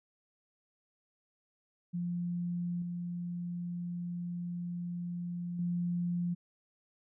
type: tone with level steps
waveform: sine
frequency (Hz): 174.61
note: F3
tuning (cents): 0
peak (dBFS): -32 / -35 / -30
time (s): 1.93-6.35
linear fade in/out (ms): 20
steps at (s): 2.82 / 5.59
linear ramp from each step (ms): 2
effects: none